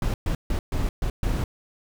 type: noise bursts at uneven times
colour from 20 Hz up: brown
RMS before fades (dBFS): -24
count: 6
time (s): 0.02-0.14 / 0.26-0.35 / 0.5-0.59 / 0.72-0.89 / 1.02-1.1 / 1.23-1.44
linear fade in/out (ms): 2
effects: none